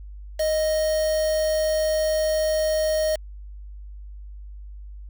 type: tone with quantisation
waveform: triangle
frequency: 622.3 Hz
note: D#5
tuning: in tune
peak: -18 dBFS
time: 0.39-3.16 s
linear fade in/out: 10 ms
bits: 5
effects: added 50 Hz sine -36 dBFS peak until 5.09 s